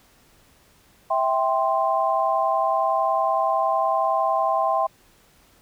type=chord; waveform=sine; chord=C major; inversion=first; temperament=just; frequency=654.1 / 784.9 / 1046.5 Hz; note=E5 / G5 / C6; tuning=-14 / +2 / 0 cents; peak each=-23 dBFS; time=1.1-4.87 s; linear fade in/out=10 ms; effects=pink hiss -57 dBFS RMS until 5.61 s